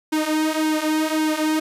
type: tone with flanger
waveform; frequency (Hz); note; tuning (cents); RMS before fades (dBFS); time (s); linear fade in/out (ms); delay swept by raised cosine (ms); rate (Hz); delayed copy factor
sawtooth; 311.1; D#4; 0; -21; 0.12-1.6; 10; 1.5 to 5; 1.8; -0.75
effects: resampled to 32000 Hz + 8-bit